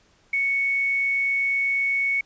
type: tone with quantisation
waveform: sine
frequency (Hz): 2218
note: C#7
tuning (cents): 0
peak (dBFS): -20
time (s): 0.33-2.21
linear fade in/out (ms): 5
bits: 8
effects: pink hiss -60 dBFS RMS until 2.25 s + resampled to 16000 Hz